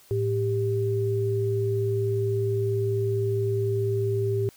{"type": "tone pair together", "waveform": "sine", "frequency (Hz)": [110, 394.4], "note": ["A2", "G4"], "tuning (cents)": [0, 11], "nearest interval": "octave + minor seventh", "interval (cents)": 2211, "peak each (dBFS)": -25, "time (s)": [0.11, 4.49], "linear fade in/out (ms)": 0, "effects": ["white hiss -55 dBFS RMS until 4.56 s"]}